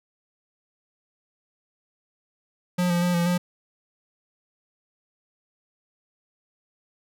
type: tone with pitch steps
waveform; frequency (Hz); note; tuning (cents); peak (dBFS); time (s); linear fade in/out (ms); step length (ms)
square; 178.6 / 173.8 / 177.3 / 171.9 / 177.5; F3 / F3 / F3 / F3 / F3; +39 / -8 / +26 / -27 / +28; -21; 2.78-3.38; 10; 120
effects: none